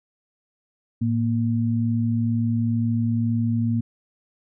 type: tone pair together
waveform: sine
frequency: 111.4 / 233.5 Hz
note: A2 / A#3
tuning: +22 / +3 cents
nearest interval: octave + minor second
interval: 1281 cents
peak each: -22 dBFS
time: 1.01-3.81 s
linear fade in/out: 10 ms
effects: none